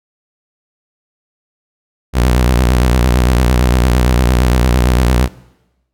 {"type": "tone with vibrato", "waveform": "sawtooth", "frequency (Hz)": 61.74, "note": "B1", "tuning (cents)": 0, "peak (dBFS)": -5, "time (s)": [2.13, 5.29], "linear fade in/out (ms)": 50, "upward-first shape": "sine", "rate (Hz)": 8.8, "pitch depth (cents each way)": 110, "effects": ["noise-tail reverb RT60 1.0 s tail -21 dB re dry"]}